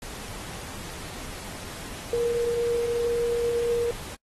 sine tone in noise, 472.8 Hz, A#4, 24 cents sharp, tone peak -22 dBFS, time 2.13-3.91 s, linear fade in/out 2 ms, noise pink, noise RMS -39 dBFS, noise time 0.02-4.15 s, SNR +14 dB, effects noise-tail reverb RT60 0.1 s tail -24 dB re dry + AAC 32 kbps

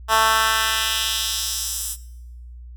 10% pulse tone with high-pass filter sweep, 221.4 Hz, A3, 11 cents sharp, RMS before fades -21 dBFS, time 0.08-1.97 s, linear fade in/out 50 ms, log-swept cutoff 930 to 8900 Hz, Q 1.3, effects noise-tail reverb RT60 0.9 s tail -19 dB re dry + added 60 Hz sine -36 dBFS peak until 2.76 s

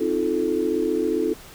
sine chord, F dominant seventh, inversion second, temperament just, 261.9 / 314.3 / 349.2 / 436.5 Hz, C4 / Eb4 / F4 / A4, +2 / +18 / 0 / -14 cents, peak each -29 / -25 / -25 / -24 dBFS, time 0-1.34 s, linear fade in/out 10 ms, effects pink hiss -44 dBFS RMS until 1.54 s

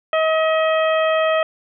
harmonic tone, 636 Hz, D#5, 38 cents sharp, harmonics 1 / 2 / 3 / 4 / 5, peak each -16 / -22 / -26 / -28 / -30 dBFS, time 0.13-1.43 s, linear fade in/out 2 ms, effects none

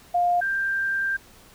sine tone pair in turn, 705 / 1582.7 Hz, F5 / G6, +16 / +16 cents, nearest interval octave + major second, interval 1400 cents, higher second, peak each -18 / -22 dBFS, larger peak first, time 0.14-0.41 / 0.41-1.17 s, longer second, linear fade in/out 10 ms, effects pink hiss -51 dBFS RMS until 1.54 s

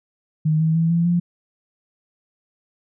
sine tone with pitch steps, 155.56 / 159.93 / 164.43 / 169.05 / 173.81 Hz, D#3 / D#3 / E3 / E3 / F3, 0 / +48 / -4 / +44 / -8 cents, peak -15 dBFS, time 0.45-1.2 s, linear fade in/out 10 ms, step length 150 ms, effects none

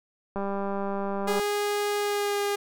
click train, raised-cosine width 1 ms, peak -18 dBFS, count 206, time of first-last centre 0.36-1.395 s, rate 198 Hz
sawtooth tone with pitch glide, 412 to 406.3 Hz, G#4 to G#4, -14 to -38 cents, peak -21 dBFS, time 1.27-2.56 s, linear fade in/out 10 ms, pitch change -24 cents, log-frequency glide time 1.99-2.42 s
effects none

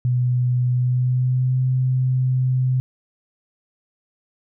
sine tone with pitch glide, 124.3 to 128.61 Hz, B2 to C3, +12 to -29 cents, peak -16 dBFS, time 0.05-2.8 s, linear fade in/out 0 ms, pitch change +59 cents, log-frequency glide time 0.71-1.59 s, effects none

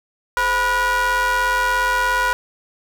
square ring-modulated tone, 234.3 Hz, A#3, 9 cents sharp, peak -14 dBFS, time 0.37-2.33 s, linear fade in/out 0 ms, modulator 1220 Hz, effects none

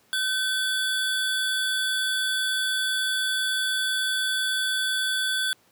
square tone pair together, 1528 / 3430 Hz, G6 / A7, -45 / -45 cents, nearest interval octave + major second, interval 1400 cents, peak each -27 dBFS, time 0.13-5.53 s, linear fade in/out 0 ms, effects pink hiss -61 dBFS RMS until 5.71 s + high-pass 150 Hz 12 dB/octave

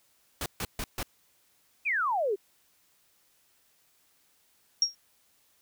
pink noise bursts, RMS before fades -33 dBFS, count 4, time 0.41-1.03 s, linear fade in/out 2 ms, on 50 ms, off 140 ms
sine exponential sweep, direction down, 2599 to 369.3 Hz, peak -25 dBFS, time 1.85-2.36 s, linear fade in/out 20 ms
sine tone with exponential decay, 5588 Hz, F8, in tune, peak -17 dBFS, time 4.82-4.95 s, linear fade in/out 2 ms, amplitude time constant 27 ms
effects white hiss -67 dBFS RMS until 5.61 s

